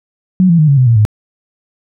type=tone with pitch steps; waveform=sine; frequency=185 / 168.67 / 153.78 / 140.2 / 127.83 / 116.54 / 106.25 Hz; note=F#3 / E3 / D#3 / C#3 / C3 / A#2 / G#2; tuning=0 / +40 / -20 / +20 / -40 / 0 / +40 cents; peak=-5 dBFS; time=0.4-1.051 s; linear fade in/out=0 ms; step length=93 ms; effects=none